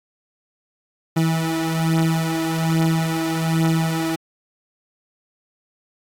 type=beating tone pair; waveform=30% pulse; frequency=162.1 / 163.3 Hz; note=E3 / E3; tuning=-29 / -16 cents; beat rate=1.2 Hz; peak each=-17 / -20 dBFS; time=1.16-4.16 s; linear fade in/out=10 ms; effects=AAC 64 kbps